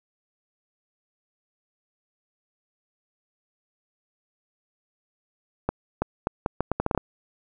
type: accelerating click train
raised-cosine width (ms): 1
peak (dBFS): -9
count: 11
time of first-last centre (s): 5.69-6.977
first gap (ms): 330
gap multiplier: 0.76
effects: none